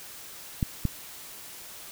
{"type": "clicks", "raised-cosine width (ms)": 5, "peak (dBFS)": [-12, -12], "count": 2, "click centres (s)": [0.628, 0.853], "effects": ["white hiss -44 dBFS RMS until 1.91 s"]}